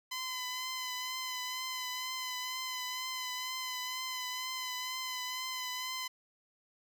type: tone with vibrato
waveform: 10% pulse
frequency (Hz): 1017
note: C6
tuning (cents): -50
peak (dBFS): -28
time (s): 0.11-6.08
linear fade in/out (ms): 10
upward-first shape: triangle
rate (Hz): 2.1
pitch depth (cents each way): 30
effects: none